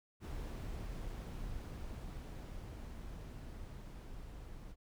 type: noise with level ramp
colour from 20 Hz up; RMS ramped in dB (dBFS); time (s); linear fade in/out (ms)
brown; -42 to -50; 0.2-4.76; 50
effects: none